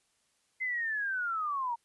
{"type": "linear sweep", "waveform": "sine", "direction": "down", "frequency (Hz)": [2074, 914], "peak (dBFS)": -30, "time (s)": [0.6, 1.76], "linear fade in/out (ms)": 20, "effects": ["white hiss -73 dBFS RMS until 1.84 s", "resampled to 24000 Hz"]}